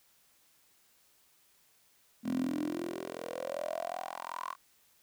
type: tone with high-pass filter sweep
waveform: 10% pulse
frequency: 42.67 Hz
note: F1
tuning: 39 cents flat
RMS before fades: -37 dBFS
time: 2.23-4.56 s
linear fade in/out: 50 ms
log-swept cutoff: 230 to 1100 Hz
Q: 8.7
effects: white hiss -67 dBFS RMS until 5.02 s